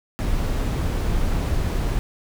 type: noise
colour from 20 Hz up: brown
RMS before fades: -22 dBFS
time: 0.19-1.99 s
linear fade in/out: 0 ms
effects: none